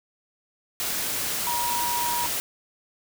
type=tone in noise; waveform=sine; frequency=957 Hz; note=A#5; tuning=45 cents sharp; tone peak=-26 dBFS; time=1.47-2.26 s; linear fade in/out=0 ms; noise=white; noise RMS=-28 dBFS; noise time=0.8-2.4 s; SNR=-1 dB; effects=none